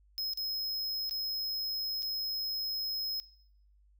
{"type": "tone with dropouts", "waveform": "square", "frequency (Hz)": 5130, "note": "E8", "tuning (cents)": -48, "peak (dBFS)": -33, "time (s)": [0.18, 3.2], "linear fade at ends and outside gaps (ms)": 0, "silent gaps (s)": [[0.335, 0.374], [1.095, 1.11], [2.023, 2.029]], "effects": ["noise-tail reverb RT60 0.7 s tail -20 dB re dry", "added 50 Hz sine -61 dBFS peak until 3.99 s"]}